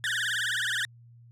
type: tone with vibrato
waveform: 30% pulse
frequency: 1661.2 Hz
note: G#6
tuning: in tune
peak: -24 dBFS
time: 0.04-0.85 s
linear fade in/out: 0 ms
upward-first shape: triangle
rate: 19 Hz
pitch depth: 250 cents each way
effects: added 118 Hz sine -50 dBFS peak until 1.31 s + low-pass 10000 Hz 12 dB/octave